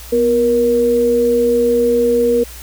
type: tone pair together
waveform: sine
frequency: 246.6 / 472.9 Hz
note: B3 / A#4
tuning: -2 / +25 cents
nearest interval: major seventh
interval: 1127 cents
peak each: -19 / -11 dBFS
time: 0.12-2.44 s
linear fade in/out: 10 ms
effects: added 60 Hz sine -34 dBFS peak until 2.62 s + white hiss -36 dBFS RMS until 2.62 s